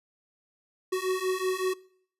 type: beating tone pair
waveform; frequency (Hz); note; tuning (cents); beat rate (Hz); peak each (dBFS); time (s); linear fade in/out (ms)
square; 370 / 375.3; F#4 / F#4; 0 / +25; 5.3; -30; 0.92-1.74; 10
effects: noise-tail reverb RT60 0.6 s tail -21 dB re dry + resampled to 32000 Hz